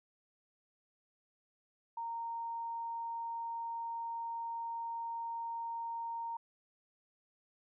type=tone; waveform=sine; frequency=925 Hz; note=A#5; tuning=14 cents flat; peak=-37 dBFS; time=1.97-6.37 s; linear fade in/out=5 ms; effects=none